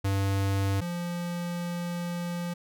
square tone pair in turn, 98 / 173.83 Hz, G2 / F3, 0 / -8 cents, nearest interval minor seventh, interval 992 cents, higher second, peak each -25 / -31 dBFS, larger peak first, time 0.04-0.81 / 0.81-2.54 s, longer second, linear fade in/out 10 ms, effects none

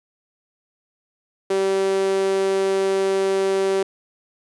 sawtooth tone with high-pass filter, 193.3 Hz, G3, 24 cents flat, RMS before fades -20 dBFS, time 1.5-3.83 s, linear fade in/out 5 ms, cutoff 410 Hz, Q 4.6, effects resampled to 24000 Hz

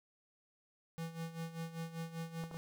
square tone with tremolo, 164.81 Hz, E3, in tune, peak -39 dBFS, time 0.98-2.57 s, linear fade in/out 0 ms, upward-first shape sine, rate 5.1 Hz, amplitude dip 75%
clicks, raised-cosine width 1 ms, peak -34 / -35 / -36 dBFS, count 3, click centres 2.438 / 2.513 / 2.544 s
effects none

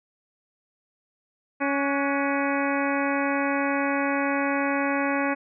harmonic tone with a mistuned harmonic, 279.3 Hz, C#4, 13 cents sharp, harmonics 1 / 2 / 3 / 4 / 5 / 6 / 7 / 8 / 9, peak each -26 / -29 / -31 / -32 / -33 / -34 / -34 / -35 / -36 dBFS, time 1.6-5.35 s, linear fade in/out 20 ms, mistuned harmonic 5, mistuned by +80 cents, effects none

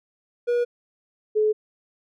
triangle / sine tone pair in turn, 481.3 / 428.1 Hz, B4 / A4, -45 / -47 cents, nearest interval major second, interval 202 cents, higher first, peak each -17 dBFS, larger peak neither, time 0.47-0.65 / 1.35-1.53 s, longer neither, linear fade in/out 20 ms, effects none

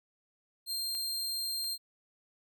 sawtooth tone, 4186 Hz, C8, in tune, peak -30 dBFS, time 0.66-1.78 s, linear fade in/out 50 ms
clicks, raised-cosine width 0.2 ms, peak -32 / -37 dBFS, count 2, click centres 0.95 / 1.643 s
effects none

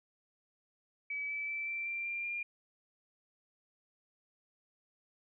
sine tone with pitch steps, 2288 / 2307 / 2325 / 2344 / 2363 / 2382 / 2402 Hz, D7 / D7 / D7 / D7 / D7 / D7 / D7, -46 / -31 / -18 / -4 / +10 / +24 / +38 cents, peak -35 dBFS, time 1.1-2.43 s, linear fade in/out 5 ms, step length 190 ms, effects none

